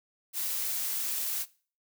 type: noise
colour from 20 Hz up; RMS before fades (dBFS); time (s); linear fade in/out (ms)
blue; -32; 0.33-1.46; 50
effects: noise-tail reverb RT60 0.4 s tail -20 dB re dry